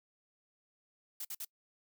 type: noise bursts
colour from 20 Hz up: blue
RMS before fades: -41 dBFS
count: 3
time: 1.2-1.449 s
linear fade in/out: 5 ms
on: 49 ms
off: 51 ms
effects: noise-tail reverb RT60 0.1 s tail -25 dB re dry